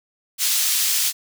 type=high-pass noise; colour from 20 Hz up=pink; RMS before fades=-20 dBFS; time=0.38-1.13 s; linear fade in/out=50 ms; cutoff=3900 Hz; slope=12 dB/octave; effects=none